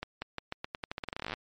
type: accelerating click train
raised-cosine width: 0.3 ms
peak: -19 dBFS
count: 23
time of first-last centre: 0.03-1.338 s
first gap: 190 ms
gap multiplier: 0.86
effects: MP3 48 kbps